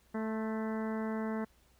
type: harmonic tone with a mistuned harmonic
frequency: 220 Hz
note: A3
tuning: in tune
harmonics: 1 / 2 / 3 / 4 / 5 / 6 / 7 / 8 / 9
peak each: -34 / -40 / -44 / -46 / -48 / -50 / -51 / -52 / -53 dBFS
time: 0.14-1.45 s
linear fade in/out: 10 ms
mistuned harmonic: 5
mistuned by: -32 cents
effects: added 60 Hz sine -68 dBFS peak until 1.79 s + pink hiss -68 dBFS RMS until 1.79 s